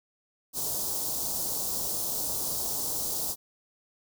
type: band-stop noise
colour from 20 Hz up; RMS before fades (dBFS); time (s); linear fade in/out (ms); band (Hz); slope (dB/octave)
white; -31; 0.53-3.36; 50; 940 to 4600; 24
effects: none